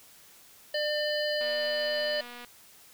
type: harmonic tone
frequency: 599 Hz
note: D5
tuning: 34 cents sharp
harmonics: 1 / 3 / 5 / 7 / 8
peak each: -29 / -34 / -36 / -37 / -38 dBFS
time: 0.74-2.21 s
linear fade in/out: 5 ms
type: click train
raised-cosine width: 0.3 ms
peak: -29 dBFS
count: 252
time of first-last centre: 1.41-2.447 s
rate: 242 Hz
effects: white hiss -55 dBFS RMS until 2.93 s